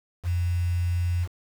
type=tone with quantisation; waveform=sine; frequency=87.8 Hz; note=F2; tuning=10 cents sharp; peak=-22 dBFS; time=0.23-1.28 s; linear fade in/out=50 ms; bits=7; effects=none